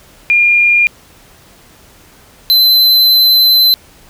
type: tone pair in turn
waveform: sine / square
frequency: 2411 / 4055 Hz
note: D7 / B7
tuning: +45 / +45 cents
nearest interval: major sixth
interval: 900 cents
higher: second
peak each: -6 dBFS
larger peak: neither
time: 0.3-0.87 / 2.5-3.74 s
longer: second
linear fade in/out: 0 ms
effects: pink hiss -43 dBFS RMS until 4.09 s